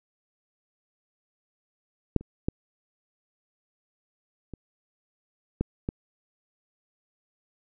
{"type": "clicks", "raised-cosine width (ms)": 3, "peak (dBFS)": [-7, -29, -12, -25, -12, -15], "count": 6, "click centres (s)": [2.163, 2.21, 2.485, 4.537, 5.61, 5.889], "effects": []}